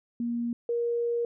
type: tone pair in turn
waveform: sine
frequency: 236.5 / 472 Hz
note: A#3 / A#4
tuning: +25 / +22 cents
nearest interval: octave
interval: 1197 cents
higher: second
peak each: -27 / -25 dBFS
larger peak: second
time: 0.2-0.53 / 0.69-1.25 s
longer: second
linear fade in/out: 2 ms
effects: none